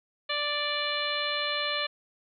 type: harmonic tone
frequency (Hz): 587.3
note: D5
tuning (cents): 0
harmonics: 1 / 2 / 3 / 4 / 5 / 6 / 7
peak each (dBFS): -35 / -35 / -35 / -35 / -35 / -35 / -35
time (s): 0.29-1.87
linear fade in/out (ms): 10
effects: none